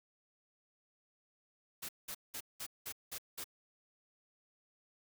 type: noise bursts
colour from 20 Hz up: white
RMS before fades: -43 dBFS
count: 7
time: 1.82-3.443 s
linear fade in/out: 10 ms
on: 69 ms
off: 190 ms
effects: none